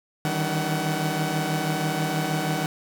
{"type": "tone cluster", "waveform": "sawtooth", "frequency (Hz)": [153.1, 159.3, 195.2, 285.9, 751], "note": ["D#3", "D#3", "G3", "D4", "F#5"], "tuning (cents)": [-28, 41, -7, -46, 26], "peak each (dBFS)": [-27, -23, -29, -30, -26], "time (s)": [0.25, 2.66], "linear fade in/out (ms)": 0, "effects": ["8-bit"]}